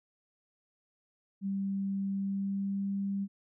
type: tone with pitch glide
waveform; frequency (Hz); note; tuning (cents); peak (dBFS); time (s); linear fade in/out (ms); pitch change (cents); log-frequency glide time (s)
sine; 196 to 197.71; G3 to G3; 0 to +15; -30; 1.41-3.28; 50; +15; 2.12-2.89
effects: none